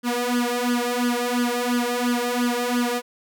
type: tone with flanger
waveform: sawtooth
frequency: 243.2 Hz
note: B3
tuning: 26 cents flat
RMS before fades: -23 dBFS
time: 0.03-3.02 s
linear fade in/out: 50 ms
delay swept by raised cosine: 0.62 to 2.52 ms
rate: 2.9 Hz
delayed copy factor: +0.85
effects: none